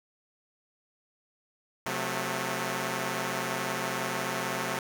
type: chord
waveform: 5% pulse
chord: F# diminished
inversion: second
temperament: equal with one note detuned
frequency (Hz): 130.81 / 181.82 / 220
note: C3 / F#3 / A3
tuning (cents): 0 / -30 / 0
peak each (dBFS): -23 / -23 / -23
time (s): 1.86-4.79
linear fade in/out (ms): 2
effects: none